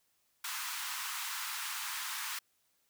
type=high-pass noise; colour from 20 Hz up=pink; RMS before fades=-39 dBFS; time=0.44-2.39 s; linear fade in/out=5 ms; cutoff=950 Hz; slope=48 dB/octave; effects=white hiss -75 dBFS RMS until 2.89 s